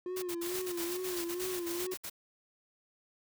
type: tone with vibrato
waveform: triangle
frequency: 355.1 Hz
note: F4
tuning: 29 cents sharp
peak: -33 dBFS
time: 0.06-1.94 s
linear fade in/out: 2 ms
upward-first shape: sine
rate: 2.3 Hz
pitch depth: 73 cents each way
type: noise bursts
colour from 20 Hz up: white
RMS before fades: -41 dBFS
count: 16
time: 0.16-2.099 s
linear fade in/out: 10 ms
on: 64 ms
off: 61 ms
type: noise with tremolo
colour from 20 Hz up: white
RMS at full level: -41 dBFS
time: 0.46-1.87 s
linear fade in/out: 2 ms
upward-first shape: square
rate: 3.2 Hz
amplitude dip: 65%
effects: none